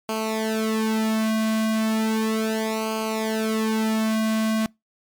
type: tone with flanger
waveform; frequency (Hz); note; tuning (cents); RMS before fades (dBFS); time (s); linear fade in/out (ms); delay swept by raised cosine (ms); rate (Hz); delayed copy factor
sawtooth; 220; A3; 0; -23; 0.09-4.66; 0; 0.54 to 2.34; 0.35; -0.95
effects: noise-tail reverb RT60 0.2 s tail -25 dB re dry + MP3 96 kbps